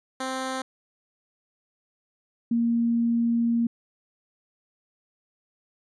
10% pulse / sine tone pair in turn, 261.6 / 233.5 Hz, C4 / A#3, 0 / +3 cents, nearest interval major second, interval 197 cents, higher first, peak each -20 dBFS, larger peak neither, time 0.2-0.62 / 2.51-3.67 s, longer second, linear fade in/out 5 ms, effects resampled to 24000 Hz

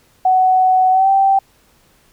sine tone with pitch glide, 746 to 779 Hz, F#5 to G5, +14 to -11 cents, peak -9 dBFS, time 0.25-1.39 s, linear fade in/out 5 ms, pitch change +75 cents, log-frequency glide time 0.91-1.09 s, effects pink hiss -54 dBFS RMS until 2.12 s

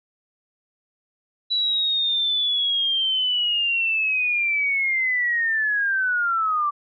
sine linear sweep, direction down, 3951 to 1158 Hz, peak -19 dBFS, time 1.5-6.71 s, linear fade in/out 20 ms, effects none

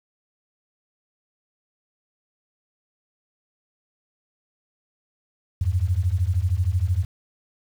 sine beating tone pair, 84 / 97 Hz, E2 / G2, +33 / -18 cents, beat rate 13 Hz, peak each -22 dBFS, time 5.61-7.05 s, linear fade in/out 5 ms, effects 8-bit

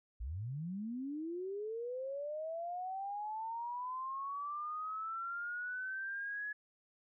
sine linear sweep, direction up, 50 to 1698 Hz, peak -38 dBFS, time 0.2-6.53 s, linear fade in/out 10 ms, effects none

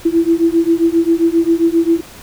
sine beating tone pair, 329.5 / 337 Hz, E4 / E4, -1 / +38 cents, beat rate 7.5 Hz, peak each -13 dBFS, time 0.05-2.01 s, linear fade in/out 10 ms, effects pink hiss -37 dBFS RMS until 2.22 s

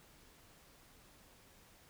silence, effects pink hiss -63 dBFS RMS until 1.89 s

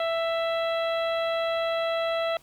harmonic tone, 662 Hz, E5, 7 cents sharp, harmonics 1 / 2 / 3 / 4 / 5 / 6, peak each -25 / -33 / -37 / -39 / -38 / -42 dBFS, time 0-2.37 s, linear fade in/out 2 ms, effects pink hiss -57 dBFS RMS until 2.42 s

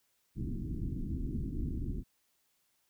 pink low-pass noise, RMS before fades -36 dBFS, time 0.35-2.04 s, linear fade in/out 50 ms, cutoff 330 Hz, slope 48 dB/octave, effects white hiss -75 dBFS RMS until 2.89 s

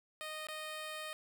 10% pulse tone with dropouts, 619 Hz, D#5, 9 cents flat, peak -33 dBFS, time 0.21-1.13 s, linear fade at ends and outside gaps 0 ms, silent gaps 0.469-0.486 s, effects none

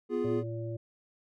triangle chord, F diminished, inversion second, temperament equal, 246.9 / 349.2 / 415.3 Hz, Cb4 / F4 / Ab4, 0 / 0 / 0 cents, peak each -32 / -31 / -29 dBFS, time 0.09-0.44 s, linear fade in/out 50 ms
harmonic tone, 114.4 Hz, A#2, 32 cents flat, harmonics 1 / 3 / 5, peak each -35 / -40 / -42 dBFS, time 0.24-0.77 s, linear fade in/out 10 ms
effects none

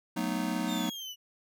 square chord, B dominant seventh, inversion second, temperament just, 185.21 / 222.2 / 246.9 / 308.7 Hz, F#3 / A3 / B3 / D#4, +2 / +17 / 0 / -14 cents, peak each -36 dBFS, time 0.16-0.9 s, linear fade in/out 10 ms
35% pulse exponential sweep, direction down, 3729 to 2922 Hz, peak -36 dBFS, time 0.66-1.16 s, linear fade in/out 50 ms
effects none

